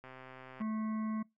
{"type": "click train", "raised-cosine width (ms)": 0.5, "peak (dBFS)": -35, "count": 76, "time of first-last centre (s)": [0.04, 0.617], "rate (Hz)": 130}
{"type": "harmonic tone", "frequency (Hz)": 218, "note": "A3", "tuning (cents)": -16, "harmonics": [1, 3, 5, 7, 9, 10], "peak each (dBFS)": [-33, -53, -46, -61, -56, -62], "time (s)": [0.6, 1.23], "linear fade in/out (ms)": 10}
{"effects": ["noise-tail reverb RT60 0.2 s tail -24 dB re dry"]}